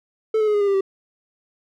triangle tone with pitch steps, 438.8 / 429.8 / 420.9 / 412.3 / 403.8 / 395.5 / 387.3 Hz, A4 / A4 / G#4 / G#4 / G#4 / G4 / G4, -5 / -41 / +23 / -13 / -49 / +15 / -21 cents, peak -14 dBFS, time 0.34-0.809 s, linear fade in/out 5 ms, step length 67 ms, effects none

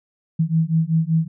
sine beating tone pair, 159.4 / 164.6 Hz, D#3 / E3, +42 / -2 cents, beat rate 5.2 Hz, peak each -19 dBFS, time 0.39-1.28 s, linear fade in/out 10 ms, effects none

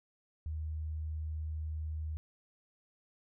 sine tone, 77.9 Hz, D#2, 3 cents sharp, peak -35 dBFS, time 0.46-2.17 s, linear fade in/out 0 ms, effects none

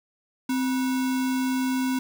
sine tone with sample-and-hold, 259.5 Hz, C4, 14 cents flat, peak -22 dBFS, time 0.49-1.99 s, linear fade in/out 5 ms, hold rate 1225 Hz, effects none

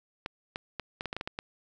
clicks, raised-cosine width 0.3 ms, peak -18 dBFS, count 10, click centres 0.261 / 0.559 / 0.797 / 1.009 / 1.057 / 1.129 / 1.166 / 1.211 / 1.275 / 1.389 s, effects none

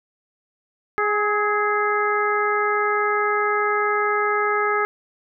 harmonic tone with a mistuned harmonic, 415.3 Hz, G#4, in tune, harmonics 1 / 2 / 3 / 4 / 5, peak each -23 / -27 / -22 / -26 / -28 dBFS, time 0.98-4.85 s, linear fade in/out 0 ms, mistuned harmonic 3, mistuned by +34 cents, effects none

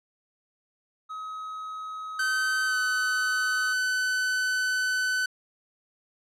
triangle tone, 1272 Hz, D#6, 38 cents sharp, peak -32 dBFS, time 1.09-3.74 s, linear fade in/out 20 ms
45% pulse tone with pitch glide, 1536 to 1508.7 Hz, G6 to F#6, -36 to +33 cents, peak -24 dBFS, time 2.19-5.26 s, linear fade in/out 5 ms, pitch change -31 cents, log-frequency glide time 2.66-2.77 s
effects low-pass 9000 Hz 12 dB/octave

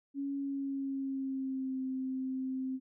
sine tone with pitch glide, 278.5 to 261.4 Hz, C#4 to C4, +8 to -1 cents, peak -33 dBFS, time 0.14-2.8 s, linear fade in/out 50 ms, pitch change -109 cents, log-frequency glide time 0.36-1.81 s, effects none

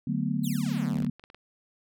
sine chord, B minor seventh, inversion first, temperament just, 148.16 / 185.21 / 222.2 / 246.9 Hz, D3 / F#3 / A3 / B3, +16 / +2 / +17 / 0 cents, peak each -31 dBFS, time 0.07-1.1 s, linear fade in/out 5 ms
5% pulse exponential sweep, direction down, 4362 to 32 Hz, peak -29 dBFS, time 0.43-1.07 s, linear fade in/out 20 ms
clicks, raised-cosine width 0.3 ms, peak -32 dBFS, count 11, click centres 0.663 / 0.693 / 0.776 / 0.859 / 0.979 / 1.031 / 1.066 / 1.196 / 1.239 / 1.301 / 1.346 s
effects none

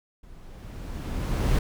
brown noise with level ramp, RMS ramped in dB -49 to -20 dBFS, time 0.23-1.59 s, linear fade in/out 5 ms, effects none

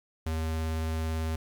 square tone with vibrato, 80.1 Hz, E2, 49 cents flat, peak -29 dBFS, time 0.26-1.36 s, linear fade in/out 5 ms, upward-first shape sine, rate 18 Hz, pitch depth 8 cents each way, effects 10-bit

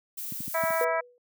violet noise, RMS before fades -36 dBFS, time 0.17-0.85 s, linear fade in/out 10 ms
clicks, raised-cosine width 5 ms, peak -21 / -20 / -20 / -18 / -26 dBFS, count 5, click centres 0.322 / 0.405 / 0.479 / 0.637 / 0.705 s
harmonic tone, 326.9 Hz, E4, 14 cents flat, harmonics 2 / 3 / 4 / 5 / 6 / 7, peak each -27 / -31 / -33 / -35 / -37 / -38 dBFS, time 0.54-1.01 s, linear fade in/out 10 ms
sine tone with exponential decay, 489.4 Hz, B4, 16 cents flat, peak -23 dBFS, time 0.81-1.18 s, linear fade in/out 1 ms, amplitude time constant 80 ms
effects high-pass 200 Hz 12 dB/octave

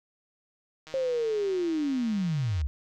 click train, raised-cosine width 0.2 ms, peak -28 dBFS, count 275, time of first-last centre 0.87-2.615 s, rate 157 Hz
sine linear sweep, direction down, 539 to 62.7 Hz, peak -25 dBFS, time 0.94-2.67 s, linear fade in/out 0 ms
effects none

